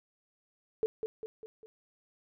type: tone with echo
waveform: sine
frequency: 440 Hz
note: A4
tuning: in tune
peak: -25 dBFS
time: 0.83-0.86 s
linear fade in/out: 0 ms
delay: 200 ms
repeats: 4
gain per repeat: -6 dB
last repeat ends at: 1.66 s
effects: none